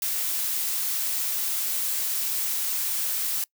blue noise, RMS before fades -27 dBFS, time 0.02-3.44 s, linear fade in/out 2 ms, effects noise-tail reverb RT60 0.1 s tail -24 dB re dry

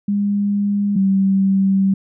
sine tone pair in turn, 202.9 / 193.72 Hz, G#3 / G3, -40 / -20 cents, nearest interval minor second, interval 80 cents, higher first, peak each -15 / -12 dBFS, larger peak second, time 0.08-0.96 / 0.96-1.94 s, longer second, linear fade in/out 5 ms, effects none

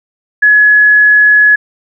sine tone, 1693 Hz, G#6, 33 cents sharp, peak -3 dBFS, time 0.42-1.56 s, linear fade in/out 10 ms, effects none

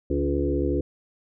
harmonic tone with a mistuned harmonic, 71 Hz, C#2, 42 cents sharp, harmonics 1 / 2 / 4 / 5 / 6 / 7, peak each -27 / -33 / -27 / -27 / -31 / -31 dBFS, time 0.1-0.81 s, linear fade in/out 5 ms, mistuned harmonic 5, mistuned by -18 cents, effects none

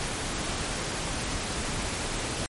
pink noise, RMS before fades -31 dBFS, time 0-2.46 s, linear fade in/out 0 ms, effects MP3 48 kbps

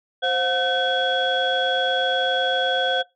sine tone cluster, 524 / 721 / 1526 / 3342 Hz, C5 / F#5 / G6 / G#7, +2 / -45 / -47 / +10 cents, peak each -24 dBFS, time 0.22-3.03 s, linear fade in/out 20 ms, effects noise-tail reverb RT60 0.2 s tail -20 dB re dry + tanh soft clip ceiling -11 dBFS

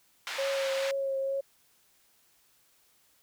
white band-pass noise, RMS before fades -37 dBFS, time 0.27-0.91 s, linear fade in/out 0 ms, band 920 to 3200 Hz, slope 12 dB/octave
sine tone with vibrato, 544 Hz, C#5, 33 cents flat, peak -28 dBFS, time 0.38-1.41 s, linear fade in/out 10 ms, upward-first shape triangle, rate 2.2 Hz, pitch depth 21 cents each way
effects white hiss -66 dBFS RMS until 3.22 s

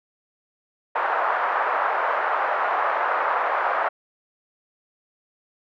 white band-pass noise, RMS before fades -23 dBFS, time 0.95-3.89 s, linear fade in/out 10 ms, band 580 to 1400 Hz, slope 24 dB/octave, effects none

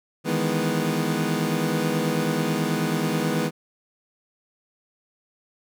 25% pulse chord, E major seventh, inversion third, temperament equal, 155.56 / 164.81 / 207.7 / 246.9 Hz, D#3 / E3 / G#3 / B3, 0 / 0 / 0 / 0 cents, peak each -24 dBFS, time 0.24-3.51 s, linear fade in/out 50 ms, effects none

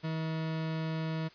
40% pulse tone, 160 Hz, D#3, 49 cents sharp, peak -31 dBFS, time 0.03-1.29 s, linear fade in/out 20 ms, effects white hiss -57 dBFS RMS until 1.34 s + resampled to 11025 Hz

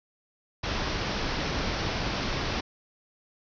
pink low-pass noise, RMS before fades -30 dBFS, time 0.63-2.61 s, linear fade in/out 10 ms, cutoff 5800 Hz, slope 96 dB/octave, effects none

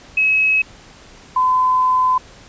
sine tone pair in turn, 2565 / 1017.9 Hz, E7 / C6, -48 / -48 cents, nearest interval octave + major third, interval 1600 cents, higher first, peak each -12 / -12 dBFS, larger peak neither, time 0.17-0.62 / 1.36-2.18 s, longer second, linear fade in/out 5 ms, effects pink hiss -43 dBFS RMS until 2.48 s + resampled to 16000 Hz

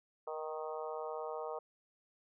harmonic tone with a mistuned harmonic, 155.56 Hz, D#3, in tune, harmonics 3 / 4 / 5 / 6 / 7 / 8, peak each -42 / -44 / -46 / -48 / -49 / -50 dBFS, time 0.27-1.59 s, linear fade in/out 5 ms, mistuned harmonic 3, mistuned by +21 cents, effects none

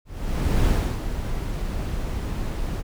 brown noise with ADSR envelope, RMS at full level -18 dBFS, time 0.05-2.83 s, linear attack 620 ms, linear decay 310 ms, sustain -9 dB, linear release 35 ms, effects none

